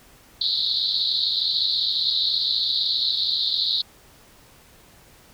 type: band-pass noise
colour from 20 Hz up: pink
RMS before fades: -23 dBFS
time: 0.41-3.82 s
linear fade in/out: 5 ms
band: 3700 to 4400 Hz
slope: 96 dB/octave
effects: pink hiss -52 dBFS RMS until 5.33 s